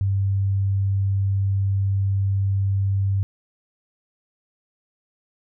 sine tone, 98 Hz, G2, in tune, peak -18 dBFS, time 0.01-3.23 s, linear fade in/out 0 ms, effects none

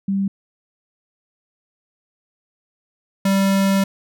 sine / square tone pair in turn, 196 / 195.11 Hz, G3 / G3, 0 / -8 cents, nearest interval unison, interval 8 cents, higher first, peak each -17 / -15 dBFS, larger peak second, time 0.08-0.28 / 3.25-3.84 s, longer second, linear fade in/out 5 ms, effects none

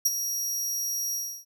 sawtooth tone with ADSR envelope, 5680 Hz, F8, 28 cents sharp, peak -15 dBFS, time 0.05-1.45 s, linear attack 9 ms, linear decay 30 ms, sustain -10 dB, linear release 310 ms, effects none

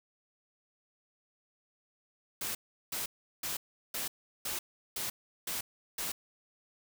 white noise bursts, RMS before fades -36 dBFS, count 8, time 2.41-6.12 s, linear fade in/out 5 ms, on 140 ms, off 370 ms, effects none

